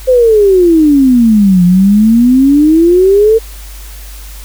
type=exponential two-way sweep; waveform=sine; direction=down then up; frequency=524 to 174.61 to 456.3 Hz; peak=-3 dBFS; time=0.07-3.39 s; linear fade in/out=20 ms; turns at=1.64 s; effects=added 50 Hz sine -26 dBFS peak until 4.44 s + white hiss -34 dBFS RMS until 4.44 s